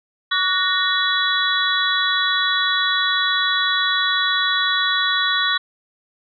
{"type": "tone cluster", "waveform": "sine", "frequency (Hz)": [1132, 1466, 1855, 3396, 3915], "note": ["C#6", "F#6", "A#6", "G#7", "B7"], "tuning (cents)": [36, -16, -9, 38, -16], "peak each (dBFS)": -23, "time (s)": [0.31, 5.58], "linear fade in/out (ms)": 10, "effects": []}